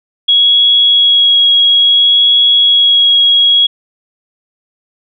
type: tone with vibrato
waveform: sine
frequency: 3323 Hz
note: G#7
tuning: in tune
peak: -5 dBFS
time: 0.28-3.67 s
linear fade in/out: 10 ms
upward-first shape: sine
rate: 0.59 Hz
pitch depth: 9 cents each way
effects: none